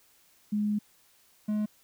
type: tone pair in turn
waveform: sine / triangle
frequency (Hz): 209.1 / 211.5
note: G#3 / G#3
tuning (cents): +12 / +32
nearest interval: unison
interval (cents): 20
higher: second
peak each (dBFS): -25 / -24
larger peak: second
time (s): 0.52-0.79 / 1.48-1.66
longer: first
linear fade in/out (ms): 10
effects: white hiss -63 dBFS RMS until 1.83 s